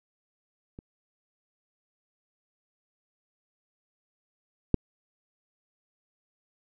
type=clicks; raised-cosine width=3 ms; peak=-29 / -7 dBFS; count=2; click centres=0.789 / 4.743 s; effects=none